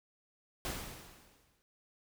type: noise with exponential decay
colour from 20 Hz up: pink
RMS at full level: -37 dBFS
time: 0.65-1.62 s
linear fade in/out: 0 ms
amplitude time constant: 210 ms
effects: none